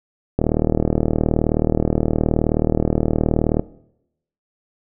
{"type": "click train", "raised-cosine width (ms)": 2, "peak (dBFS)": -3, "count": 126, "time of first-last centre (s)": [0.39, 3.595], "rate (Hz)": 39, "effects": ["noise-tail reverb RT60 0.8 s tail -19 dB re dry"]}